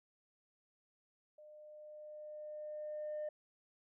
sine tone with level ramp, 605 Hz, D#5, 49 cents flat, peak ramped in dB -55 to -36 dBFS, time 1.38-3.29 s, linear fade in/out 5 ms, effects tanh soft clip ceiling -36 dBFS

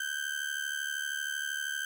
35% pulse ring-modulated tone, 1556 Hz, G6, 13 cents flat, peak -28 dBFS, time 0-1.85 s, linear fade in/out 2 ms, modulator 36.4 Hz, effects none

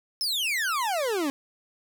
40% pulse exponential sweep, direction down, 5380 to 266.5 Hz, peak -24 dBFS, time 0.21-1.3 s, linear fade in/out 0 ms, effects none

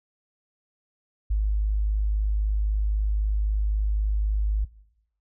sine tone, 51.91 Hz, G#1, in tune, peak -20 dBFS, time 1.3-4.65 s, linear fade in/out 10 ms, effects noise-tail reverb RT60 0.9 s tail -21 dB re dry

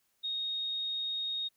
sine tone, 3729 Hz, A#7, in tune, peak -32 dBFS, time 0.23-1.49 s, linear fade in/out 20 ms, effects white hiss -75 dBFS RMS until 1.56 s

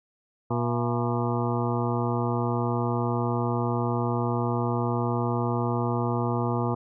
harmonic tone with a mistuned harmonic, 120 Hz, B2, 49 cents flat, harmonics 1 / 2 / 3 / 4 / 6 / 7 / 8 / 9 / 10, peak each -27 / -30 / -32 / -33 / -35 / -35 / -36 / -37 / -37 dBFS, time 0.5-6.75 s, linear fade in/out 10 ms, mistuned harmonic 6, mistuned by -100 cents, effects none

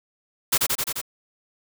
white noise with echo, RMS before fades -19 dBFS, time 0.52-0.58 s, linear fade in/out 10 ms, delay 87 ms, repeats 5, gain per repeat -2 dB, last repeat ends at 1.015 s, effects none

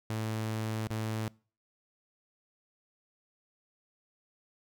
sawtooth tone with dropouts, 110 Hz, A2, in tune, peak -28 dBFS, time 0.1-1.28 s, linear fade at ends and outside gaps 0 ms, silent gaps 0.872-0.905 s, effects noise-tail reverb RT60 0.4 s tail -24 dB re dry

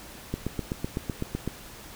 click train, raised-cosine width 3 ms, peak -15 dBFS, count 10, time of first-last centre 0.34-1.476 s, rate 7.92 Hz, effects pink hiss -45 dBFS RMS until 1.95 s

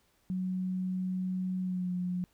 sine tone with pitch glide, 185 to 179.84 Hz, F#3 to F#3, 0 to -49 cents, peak -30 dBFS, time 0.3-2.24 s, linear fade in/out 0 ms, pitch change -49 cents, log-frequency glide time 1.61-1.92 s, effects pink hiss -70 dBFS RMS until 2.33 s

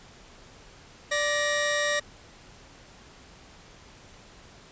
sawtooth tone pair together, 587.3 / 1884 Hz, D5 / A#6, 0 / +18 cents, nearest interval octave + minor sixth, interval 2018 cents, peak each -23 dBFS, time 1.11-2 s, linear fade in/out 10 ms, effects pink hiss -51 dBFS RMS until 4.71 s + resampled to 16000 Hz

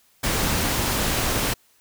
pink noise, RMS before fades -23 dBFS, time 0.23-1.54 s, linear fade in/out 10 ms, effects white hiss -60 dBFS RMS until 1.8 s

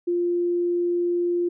sine tone, 349.2 Hz, F4, in tune, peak -20 dBFS, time 0.07-1.49 s, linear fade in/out 10 ms, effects none

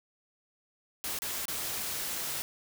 white noise with dropouts, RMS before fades -35 dBFS, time 1.04-2.42 s, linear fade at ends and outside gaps 0 ms, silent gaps 1.188-1.22 / 1.455-1.482 s, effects none

